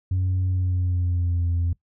sine tone with pitch glide, 92.5 to 85.81 Hz, F#2 to F2, 0 to -30 cents, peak -18 dBFS, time 0.11-1.73 s, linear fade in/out 5 ms, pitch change -130 cents, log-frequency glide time 0.48-1.49 s, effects noise-tail reverb RT60 0.1 s tail -21 dB re dry + tanh soft clip ceiling -18 dBFS

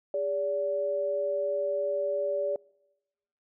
sine tone pair together, 407.1 / 575.7 Hz, G#4 / D5, -35 / -35 cents, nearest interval tritone, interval 600 cents, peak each -34 / -27 dBFS, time 0.14-2.56 s, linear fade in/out 2 ms, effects noise-tail reverb RT60 1.0 s tail -26 dB re dry

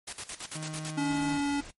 white noise with tremolo, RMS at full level -37 dBFS, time 0.07-0.93 s, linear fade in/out 10 ms, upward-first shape square, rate 9 Hz, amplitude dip 80%
35% pulse tone with pitch glide, 155.56 to 154.4 Hz, D#3 to D#3, 0 to -13 cents, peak -34 dBFS, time 0.55-1.38 s, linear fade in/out 5 ms, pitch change -13 cents, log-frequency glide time 0.94-1.09 s
square tone, 284.7 Hz, C#4, 46 cents sharp, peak -27 dBFS, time 0.97-1.61 s, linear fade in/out 10 ms
pink noise, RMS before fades -46 dBFS, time 1.1-1.71 s, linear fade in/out 5 ms
effects noise-tail reverb RT60 0.1 s tail -18 dB re dry + MP3 48 kbps

